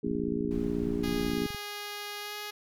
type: harmonic tone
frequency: 58.27 Hz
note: A#1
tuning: in tune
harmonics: 3 / 4 / 5 / 6 / 7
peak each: -37 / -33 / -33 / -38 / -34 dBFS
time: 0.03-1.47 s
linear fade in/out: 10 ms
type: click train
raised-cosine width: 5 ms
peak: -29 dBFS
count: 36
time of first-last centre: 0.07-1.547 s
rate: 23.7 Hz
type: noise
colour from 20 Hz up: brown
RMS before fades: -41 dBFS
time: 0.51-1.32 s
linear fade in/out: 0 ms
type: tone with pitch glide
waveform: 5% pulse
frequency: 412.2 to 416.5 Hz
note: G#4 to G#4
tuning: -13 to +5 cents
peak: -25 dBFS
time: 1.03-2.51 s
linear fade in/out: 10 ms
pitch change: +18 cents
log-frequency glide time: 2.19-2.35 s
effects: none